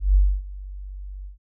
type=tone with ADSR envelope; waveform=sine; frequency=48.08 Hz; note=G1; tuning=33 cents flat; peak=-11 dBFS; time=0-1.38 s; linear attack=150 ms; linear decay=270 ms; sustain=-21 dB; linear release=130 ms; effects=none